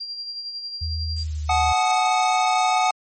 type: tone with tremolo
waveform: sine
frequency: 4753 Hz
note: D8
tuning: 20 cents sharp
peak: -27 dBFS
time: 0-1.24 s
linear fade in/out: 10 ms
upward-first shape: sine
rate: 11 Hz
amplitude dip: 45%
type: tone with pitch glide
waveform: sine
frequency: 79.7 to 75.75 Hz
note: D#2 to D#2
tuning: +42 to -46 cents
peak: -24 dBFS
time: 0.81-1.73 s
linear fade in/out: 10 ms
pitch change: -88 cents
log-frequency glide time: 1.19-1.39 s
type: noise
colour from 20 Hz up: violet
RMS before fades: -35 dBFS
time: 1.16-2.09 s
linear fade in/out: 5 ms
type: chord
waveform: square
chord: D# diminished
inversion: first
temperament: equal with one note detuned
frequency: 740 / 860.9 / 1244.5 Hz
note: F#5 / A5 / D#6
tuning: 0 / -38 / 0 cents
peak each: -20 / -24 / -25 dBFS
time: 1.49-2.91 s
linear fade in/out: 5 ms
effects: low-pass 8000 Hz 12 dB/octave + MP3 32 kbps